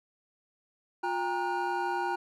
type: tone cluster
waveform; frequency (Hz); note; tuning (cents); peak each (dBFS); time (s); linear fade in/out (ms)
triangle; 355.7 / 801 / 932 / 1449; F4 / G5 / A#5 / F#6; +32 / +37 / -1 / -37; -33 / -31 / -31 / -35; 1.03-2.16; 10
effects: none